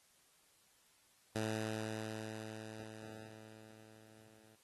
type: tone with level ramp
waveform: 10% pulse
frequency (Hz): 109.5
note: A2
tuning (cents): -8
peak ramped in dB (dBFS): -27 to -55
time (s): 1.35-4.56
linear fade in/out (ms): 10
effects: white hiss -70 dBFS RMS until 4.63 s + AAC 32 kbps